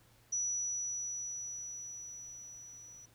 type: tone with level ramp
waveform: sine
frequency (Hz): 5890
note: F#8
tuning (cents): -9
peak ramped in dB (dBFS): -31 to -51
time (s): 0.32-3.06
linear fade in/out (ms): 10
effects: added 114 Hz sine -66 dBFS peak until 3.14 s + pink hiss -66 dBFS RMS until 3.14 s